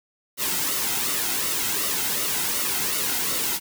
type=noise with flanger; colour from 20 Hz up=white; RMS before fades=-25 dBFS; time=0.37-3.6 s; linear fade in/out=50 ms; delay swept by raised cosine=1.2 to 1.76 ms; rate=2.7 Hz; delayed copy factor=-0.55; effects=none